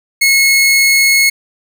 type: tone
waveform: sawtooth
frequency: 2178 Hz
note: C#7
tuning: 31 cents flat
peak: -4 dBFS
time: 0.21-1.3 s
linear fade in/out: 10 ms
effects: none